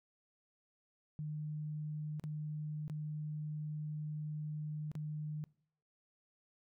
sine tone with dropouts, 151.8 Hz, D#3, 42 cents flat, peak -38 dBFS, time 1.19-5.44 s, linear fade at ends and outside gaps 0 ms, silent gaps 2.197-2.239 / 2.88-2.898 / 4.916-4.953 s, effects noise-tail reverb RT60 0.6 s tail -23 dB re dry

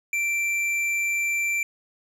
triangle tone with tanh clipping, 2349 Hz, D7, in tune, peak -24 dBFS, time 0.13-1.63 s, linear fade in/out 2 ms, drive 14 dB, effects none

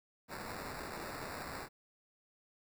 blue noise with sample-and-hold, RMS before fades -44 dBFS, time 0.28-1.69 s, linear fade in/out 50 ms, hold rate 3150 Hz, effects none

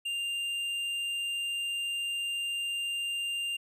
triangle tone with tanh clipping, 2794 Hz, F7, in tune, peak -32 dBFS, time 0.05-3.57 s, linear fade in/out 10 ms, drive 12 dB, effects none

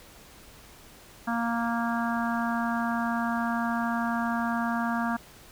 harmonic tone, 233.1 Hz, A#3, in tune, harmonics 1 / 3 / 4 / 5 / 6 / 7, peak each -28 / -33 / -34 / -35 / -36 / -36 dBFS, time 1.27-5.17 s, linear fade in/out 10 ms, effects pink hiss -51 dBFS RMS until 5.51 s

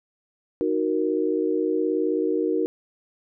sine chord, D# minor, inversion none, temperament equal, 311.1 / 370 / 466.2 Hz, D#4 / F#4 / A#4, 0 / 0 / 0 cents, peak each -25 dBFS, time 0.61-2.66 s, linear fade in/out 0 ms, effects none

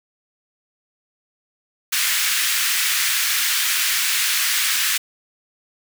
pink high-pass noise, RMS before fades -20 dBFS, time 1.92-4.98 s, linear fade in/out 10 ms, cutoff 1600 Hz, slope 24 dB/octave, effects none

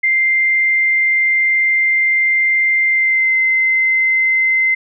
sine tone with pitch glide, 2093 to 2068 Hz, C7 to C7, 0 to -21 cents, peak -11 dBFS, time 0.03-4.75 s, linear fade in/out 10 ms, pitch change -21 cents, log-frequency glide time 2.88-3.36 s, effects none

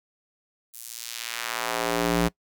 square tone with high-pass filter sweep, 58.27 Hz, A#1, in tune, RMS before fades -28 dBFS, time 0.73-2.29 s, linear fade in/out 20 ms, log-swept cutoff 11000 to 140 Hz, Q 0.85, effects noise-tail reverb RT60 0.1 s tail -22 dB re dry

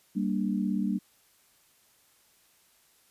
sine chord, G minor, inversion none, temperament equal, 196 / 233.1 / 293.7 Hz, G3 / Bb3 / D4, 0 / 0 / 0 cents, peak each -28 / -31 / -33 dBFS, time 0.15-0.99 s, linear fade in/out 20 ms, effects white hiss -64 dBFS RMS until 3.1 s + resampled to 32000 Hz

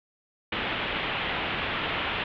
white low-pass noise, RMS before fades -30 dBFS, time 0.52-2.24 s, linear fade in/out 5 ms, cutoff 3300 Hz, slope 48 dB/octave, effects none

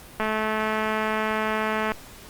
click train, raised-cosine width 0.5 ms, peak -11 dBFS, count 374, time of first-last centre 0.2-1.919 s, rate 217 Hz, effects pink hiss -45 dBFS RMS until 2.29 s + Opus 48 kbps

